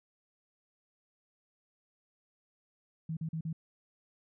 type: tone bursts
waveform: sine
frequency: 160.9 Hz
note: E3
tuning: 42 cents flat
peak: -33 dBFS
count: 4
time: 3.09-3.529 s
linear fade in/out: 5 ms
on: 79 ms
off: 41 ms
effects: none